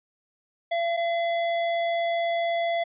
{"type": "tone pair in turn", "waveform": "square", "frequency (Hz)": [679, 679], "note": ["F5", "F5"], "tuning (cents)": [-49, -49], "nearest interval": "unison", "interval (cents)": 0, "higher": "neither", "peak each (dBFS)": -24, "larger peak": "neither", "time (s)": [[0.71, 0.97], [0.97, 2.84]], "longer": "second", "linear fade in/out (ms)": 10, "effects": ["resampled to 8000 Hz"]}